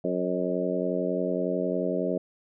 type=harmonic tone with a mistuned harmonic; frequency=91 Hz; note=F#2; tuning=28 cents flat; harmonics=2 / 3 / 4 / 5 / 6 / 7; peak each=-32 / -32 / -32 / -32 / -32 / -32 dBFS; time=0.04-2.18 s; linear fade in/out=5 ms; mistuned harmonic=7; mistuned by=-21 cents; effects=none